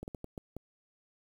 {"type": "slowing click train", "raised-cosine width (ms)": 2, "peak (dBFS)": -27, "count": 6, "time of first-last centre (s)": [0.03, 0.566], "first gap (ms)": 49, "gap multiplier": 1.4, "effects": ["9-bit"]}